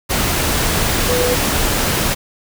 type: tone in noise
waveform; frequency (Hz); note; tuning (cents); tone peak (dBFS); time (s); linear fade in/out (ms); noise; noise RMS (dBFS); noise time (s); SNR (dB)
sine; 493.9; B4; 0; -16; 1.08-1.36; 20; pink; -17; 0.09-2.15; -2
effects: none